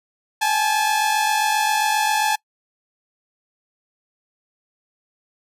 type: tone pair together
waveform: sawtooth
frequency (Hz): 817 / 864.5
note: G#5 / A5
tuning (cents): -29 / -31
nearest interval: minor second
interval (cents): 98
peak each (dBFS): -19 / -15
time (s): 0.41-2.36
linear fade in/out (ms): 10
effects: noise-tail reverb RT60 0.1 s tail -25 dB re dry + resampled to 32000 Hz